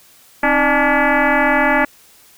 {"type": "tone with frequency modulation", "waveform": "sine", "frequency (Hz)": 554.4, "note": "C#5", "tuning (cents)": 0, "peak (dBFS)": -11, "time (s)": [0.43, 1.85], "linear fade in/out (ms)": 5, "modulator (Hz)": 288, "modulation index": 5.5, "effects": ["white hiss -48 dBFS RMS until 2.37 s"]}